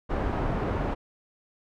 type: low-pass noise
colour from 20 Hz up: pink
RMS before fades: -28 dBFS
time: 0.09-0.95 s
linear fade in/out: 20 ms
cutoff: 1100 Hz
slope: 12 dB/octave
effects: none